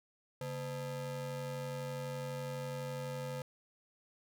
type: ring-modulated tone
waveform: square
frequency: 185.5 Hz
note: F#3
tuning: 5 cents sharp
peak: -36 dBFS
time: 0.41-3.42 s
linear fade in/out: 2 ms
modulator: 325 Hz
effects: none

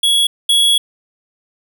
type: tone pair in turn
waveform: square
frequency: 3348 / 3348 Hz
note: G#7 / G#7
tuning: +13 / +13 cents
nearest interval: unison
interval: 0 cents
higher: neither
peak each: -11 / -10 dBFS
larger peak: second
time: 0.03-0.27 / 0.49-0.78 s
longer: second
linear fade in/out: 5 ms
effects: none

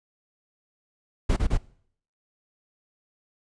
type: noise bursts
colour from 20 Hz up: brown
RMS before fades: -21 dBFS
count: 3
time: 1.29-1.576 s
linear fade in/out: 10 ms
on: 76 ms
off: 29 ms
effects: noise-tail reverb RT60 0.6 s tail -21 dB re dry + resampled to 22050 Hz

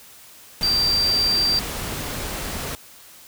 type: tone in noise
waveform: sine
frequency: 4699 Hz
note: D8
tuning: in tune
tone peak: -17 dBFS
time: 0.63-1.59 s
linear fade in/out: 0 ms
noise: pink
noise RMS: -29 dBFS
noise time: 0.61-2.75 s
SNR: +9 dB
effects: white hiss -46 dBFS RMS until 3.27 s

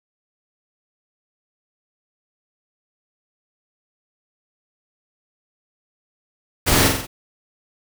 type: noise with echo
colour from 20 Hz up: pink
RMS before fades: -17 dBFS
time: 6.66-6.89 s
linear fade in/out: 20 ms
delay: 45 ms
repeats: 4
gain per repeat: -4 dB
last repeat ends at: 7.07 s
effects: none

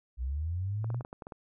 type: linear sweep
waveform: sine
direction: up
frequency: 58.27 to 124.9 Hz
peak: -30 dBFS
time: 0.17-1.03 s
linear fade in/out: 50 ms
type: clicks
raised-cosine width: 1 ms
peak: -28 dBFS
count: 9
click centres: 0.844 / 0.903 / 0.945 / 1.009 / 1.049 / 1.129 / 1.222 / 1.269 / 1.322 s
effects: none

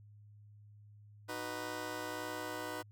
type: chord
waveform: 15% pulse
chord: B major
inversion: first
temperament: just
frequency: 308.7 / 370.4 / 493.9 Hz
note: D#4 / F#4 / B4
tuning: -14 / +2 / 0 cents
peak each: -37 / -40 / -37 dBFS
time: 1.28-2.83 s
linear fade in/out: 20 ms
effects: added 104 Hz sine -55 dBFS peak until 2.91 s

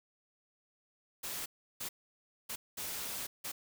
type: noise bursts at uneven times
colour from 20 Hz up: white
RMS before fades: -40 dBFS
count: 5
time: 1.23-1.46 / 1.8-1.89 / 2.49-2.56 / 2.77-3.27 / 3.44-3.52 s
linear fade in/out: 10 ms
effects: none

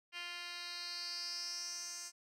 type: tone with band-pass filter sweep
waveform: 10% pulse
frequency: 349.2 Hz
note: F4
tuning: in tune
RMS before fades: -44 dBFS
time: 0.12-2.12 s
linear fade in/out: 50 ms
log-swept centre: 3100 to 6900 Hz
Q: 5.5
effects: none

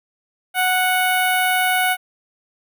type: tone with notch filter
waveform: 10% pulse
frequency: 738 Hz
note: F#5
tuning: 5 cents flat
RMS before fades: -18 dBFS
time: 0.54-1.97 s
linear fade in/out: 50 ms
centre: 4900 Hz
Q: 0.58
effects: none

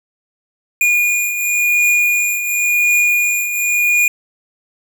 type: beating tone pair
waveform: square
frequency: 2436 / 2436.93 Hz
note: D#7 / D#7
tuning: -37 / -37 cents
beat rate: 0.93 Hz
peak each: -14 / -21 dBFS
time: 0.81-4.08 s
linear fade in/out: 2 ms
effects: none

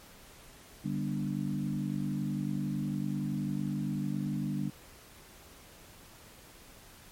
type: harmonic tone with a mistuned harmonic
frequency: 49 Hz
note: G1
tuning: in tune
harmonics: 3 / 4 / 5 / 6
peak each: -35 / -34 / -38 / -38 dBFS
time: 0.84-4.7 s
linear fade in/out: 10 ms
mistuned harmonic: 4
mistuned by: +16 cents
effects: pink hiss -54 dBFS RMS until 7.11 s + MP3 64 kbps

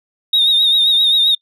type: tone with vibrato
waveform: sine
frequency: 3715 Hz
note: A#7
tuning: 7 cents flat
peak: -8 dBFS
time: 0.33-1.35 s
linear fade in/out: 5 ms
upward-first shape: triangle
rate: 7.6 Hz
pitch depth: 64 cents each way
effects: noise-tail reverb RT60 0.1 s tail -24 dB re dry + tanh soft clip ceiling -7 dBFS

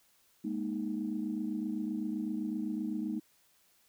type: chord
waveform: sine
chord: Ab suspended second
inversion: none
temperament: equal with one note detuned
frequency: 207.7 / 235.5 / 311.1 Hz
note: Ab3 / Bb3 / Eb4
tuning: 0 / +18 / 0 cents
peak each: -36 / -37 / -36 dBFS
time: 0.44-3.2 s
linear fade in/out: 10 ms
effects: tanh soft clip ceiling -23 dBFS + white hiss -68 dBFS RMS until 3.88 s

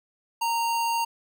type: tone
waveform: square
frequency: 926 Hz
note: A#5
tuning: 12 cents flat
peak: -24 dBFS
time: 0.41-1.05 s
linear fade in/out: 10 ms
effects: none

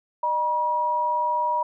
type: tone pair together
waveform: sine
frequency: 609.4 / 961 Hz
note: D#5 / B5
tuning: -36 / -48 cents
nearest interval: minor sixth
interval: 788 cents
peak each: -30 / -21 dBFS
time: 0.23-1.63 s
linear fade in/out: 5 ms
effects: none

